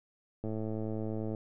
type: click train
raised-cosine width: 2 ms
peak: -24 dBFS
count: 100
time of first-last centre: 0.44-1.348 s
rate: 109 Hz
effects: none